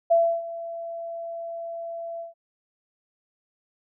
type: tone with ADSR envelope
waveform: sine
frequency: 672 Hz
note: E5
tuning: 33 cents sharp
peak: -14 dBFS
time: 0.1-2.34 s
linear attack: 17 ms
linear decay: 300 ms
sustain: -17 dB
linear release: 140 ms
effects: none